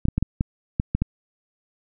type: clicks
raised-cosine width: 5 ms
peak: -8 dBFS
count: 8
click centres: 0.054 / 0.085 / 0.18 / 0.226 / 0.409 / 0.799 / 0.95 / 1.02 s
effects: none